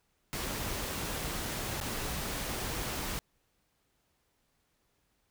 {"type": "noise with dropouts", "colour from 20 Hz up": "pink", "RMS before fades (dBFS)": -36, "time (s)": [0.33, 3.19], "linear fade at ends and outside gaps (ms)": 0, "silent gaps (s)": [1.802, 1.812], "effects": ["pink hiss -75 dBFS RMS until 5.3 s"]}